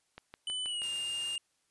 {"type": "click train", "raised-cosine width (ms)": 0.3, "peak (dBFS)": -29, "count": 5, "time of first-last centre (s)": [0.18, 0.819], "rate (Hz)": 6.26}
{"type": "tone with pitch glide", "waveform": "square", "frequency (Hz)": [3000, 2815], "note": ["F#7", "F7"], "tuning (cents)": [23, 13], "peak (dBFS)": -34, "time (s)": [0.47, 1.38], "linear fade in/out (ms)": 2, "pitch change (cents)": -110, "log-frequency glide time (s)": [0.65, 0.87]}
{"type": "noise", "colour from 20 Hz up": "white", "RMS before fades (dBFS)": -47, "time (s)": [0.83, 1.36], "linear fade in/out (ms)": 2}
{"effects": ["white hiss -75 dBFS RMS until 1.7 s", "resampled to 24000 Hz"]}